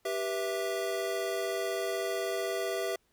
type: chord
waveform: square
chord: E minor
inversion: first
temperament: equal with one note detuned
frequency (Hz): 392 / 487.9 / 659.3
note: G4 / B4 / E5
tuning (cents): 0 / -21 / 0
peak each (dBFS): -35 / -38 / -35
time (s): 0.05-2.96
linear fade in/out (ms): 5
effects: pink hiss -72 dBFS RMS until 3.12 s